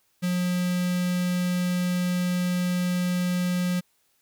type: tone with notch filter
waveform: square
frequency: 179.2 Hz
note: F3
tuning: 45 cents sharp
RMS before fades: -25 dBFS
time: 0.22-3.81 s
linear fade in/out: 20 ms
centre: 780 Hz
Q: 0.81
effects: white hiss -68 dBFS RMS until 4.21 s